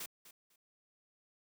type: noise with echo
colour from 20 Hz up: white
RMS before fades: -43 dBFS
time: 0-0.06 s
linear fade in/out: 5 ms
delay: 250 ms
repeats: 2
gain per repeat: -14 dB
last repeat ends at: 0.56 s
effects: high-pass 100 Hz 12 dB/octave